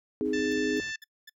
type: chord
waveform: sine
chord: Ab major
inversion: first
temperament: just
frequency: 259.6 / 311.5 / 415.3 Hz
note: C4 / Eb4 / Ab4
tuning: -13 / +2 / 0 cents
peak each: -31 / -30 / -29 dBFS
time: 0.21-0.8 s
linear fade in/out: 0 ms
type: noise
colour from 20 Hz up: brown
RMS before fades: -47 dBFS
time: 0.24-0.92 s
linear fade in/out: 20 ms
type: harmonic tone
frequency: 884 Hz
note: A5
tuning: 8 cents sharp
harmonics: 2 / 3 / 4 / 5 / 6 / 7 / 8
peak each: -34 / -41 / -43 / -47 / -47 / -48 / -50 dBFS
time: 0.33-0.96 s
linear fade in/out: 5 ms
type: tone bursts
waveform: 20% pulse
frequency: 1749 Hz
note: A6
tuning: 11 cents flat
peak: -39 dBFS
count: 4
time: 0.51-1.296 s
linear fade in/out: 5 ms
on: 24 ms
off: 230 ms
effects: noise-tail reverb RT60 0.1 s tail -24 dB re dry + high-pass 80 Hz 12 dB/octave